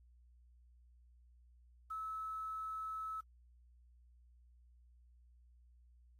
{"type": "tone with quantisation", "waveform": "sine", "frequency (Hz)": 1300, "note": "E6", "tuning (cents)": -24, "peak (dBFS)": -40, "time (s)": [1.9, 3.21], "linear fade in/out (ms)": 10, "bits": 11, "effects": ["added 60 Hz sine -62 dBFS peak until 6.19 s", "AAC 48 kbps"]}